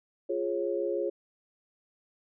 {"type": "chord", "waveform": "sine", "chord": "Db major", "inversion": "first", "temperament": "equal with one note detuned", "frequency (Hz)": [349.2, 415.3, 546.1], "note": ["F4", "Ab4", "Db5"], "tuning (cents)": [0, 0, -26], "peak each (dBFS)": -32, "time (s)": [0.29, 1.1], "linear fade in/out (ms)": 10, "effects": []}